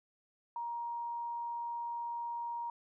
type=tone; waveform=sine; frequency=942 Hz; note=A#5; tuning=18 cents sharp; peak=-36 dBFS; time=0.56-2.7 s; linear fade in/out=2 ms; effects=none